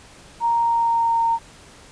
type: tone with pitch glide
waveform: sine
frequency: 932.3 to 919.5 Hz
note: A#5 to A#5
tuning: 0 to -24 cents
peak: -16 dBFS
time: 0.4-1.39 s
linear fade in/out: 50 ms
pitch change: -24 cents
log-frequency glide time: 0.59-1.23 s
effects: pink hiss -46 dBFS RMS until 1.91 s + resampled to 22050 Hz